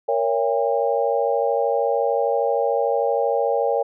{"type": "chord", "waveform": "sine", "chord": "A# diminished seventh", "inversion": "none", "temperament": "just", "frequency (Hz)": [466.2, 559.4, 671.3, 805.5], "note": ["A#4", "C#5", "E5", "G5"], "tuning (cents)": [0, 16, 31, 47], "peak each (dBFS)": [-22, -22, -27, -24], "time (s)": [0.08, 3.83], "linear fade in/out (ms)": 10, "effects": []}